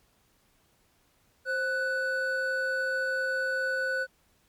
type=tone pair together; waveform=triangle; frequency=526 / 1487.8 Hz; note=C5 / F#6; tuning=+9 / +9 cents; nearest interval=octave + tritone; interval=1800 cents; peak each=-30 / -26 dBFS; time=1.45-4.07 s; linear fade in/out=50 ms; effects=pink hiss -67 dBFS RMS until 4.48 s + MP3 96 kbps